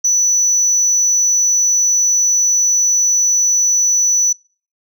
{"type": "tone", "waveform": "sine", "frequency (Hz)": 5950, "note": "F#8", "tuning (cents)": 9, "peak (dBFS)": -9, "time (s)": [0.04, 4.33], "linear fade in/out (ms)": 10, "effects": ["noise-tail reverb RT60 0.4 s tail -24 dB re dry", "tanh soft clip ceiling -8 dBFS"]}